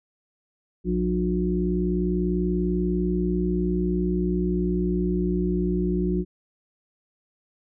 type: harmonic tone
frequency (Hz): 60.2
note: B1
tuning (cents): -44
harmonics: 1 / 3 / 5 / 6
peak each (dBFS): -28 / -24 / -30 / -27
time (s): 0.84-6.25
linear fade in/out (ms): 50
effects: none